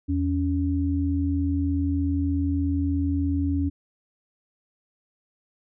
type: tone pair together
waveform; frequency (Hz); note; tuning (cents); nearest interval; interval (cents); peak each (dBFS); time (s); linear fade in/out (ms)
sine; 83.24 / 280; E2 / C#4; +17 / +18; octave + major sixth; 2101; -24; 0.08-3.7; 20
effects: none